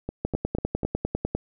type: two click trains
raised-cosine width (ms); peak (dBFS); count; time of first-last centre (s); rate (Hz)
2; -11 / -16; 12 / 4; 0.25-1.35 / 0.09-0.833; 10 / 4.04
effects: none